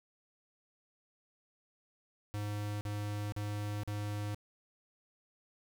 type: tone bursts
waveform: square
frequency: 103.83 Hz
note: G#2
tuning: in tune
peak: -36 dBFS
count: 4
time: 2.34-4.346 s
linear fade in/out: 0 ms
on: 470 ms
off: 42 ms
effects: none